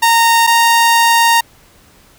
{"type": "tone pair in turn", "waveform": "sawtooth", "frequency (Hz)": [923, 927.4], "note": ["A#5", "A#5"], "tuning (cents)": [-17, -9], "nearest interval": "unison", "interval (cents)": 8, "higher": "second", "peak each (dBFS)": -4, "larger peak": "neither", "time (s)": [[0.02, 0.47], [0.47, 1.41]], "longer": "second", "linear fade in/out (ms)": 10, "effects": ["pink hiss -47 dBFS RMS until 2.18 s"]}